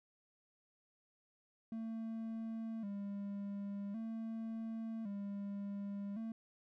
triangle tone with vibrato, 212.4 Hz, G#3, 39 cents sharp, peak -38 dBFS, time 1.72-6.32 s, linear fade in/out 2 ms, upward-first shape square, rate 0.45 Hz, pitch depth 97 cents each way, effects none

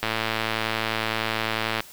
click train, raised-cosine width 0.3 ms, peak -8 dBFS, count 198, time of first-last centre 0.03-1.805 s, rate 111 Hz, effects white hiss -46 dBFS RMS until 1.92 s

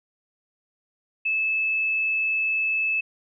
sine tone, 2612 Hz, E7, 17 cents flat, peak -21 dBFS, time 1.25-3.01 s, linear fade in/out 10 ms, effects none

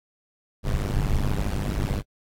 brown noise with amplitude modulation, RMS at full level -20 dBFS, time 0.63-2.03 s, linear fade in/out 50 ms, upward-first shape sine, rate 101 Hz, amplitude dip 100%, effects AAC 64 kbps

